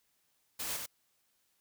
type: noise with echo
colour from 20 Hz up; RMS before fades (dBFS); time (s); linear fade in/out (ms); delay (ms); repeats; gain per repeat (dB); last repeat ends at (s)
white; -38; 0.59-0.77; 10; 93; 1; -3; 0.863
effects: white hiss -75 dBFS RMS until 1.6 s